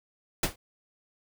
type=noise with exponential decay; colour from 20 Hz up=pink; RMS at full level=-20 dBFS; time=0.43-0.56 s; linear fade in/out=5 ms; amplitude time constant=27 ms; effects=none